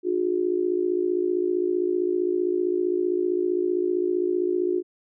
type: tone with amplitude modulation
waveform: sine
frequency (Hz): 360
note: F#4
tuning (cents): -47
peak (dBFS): -17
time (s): 0.03-4.83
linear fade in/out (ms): 50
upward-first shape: sine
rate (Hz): 55.4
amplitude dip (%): 85
effects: none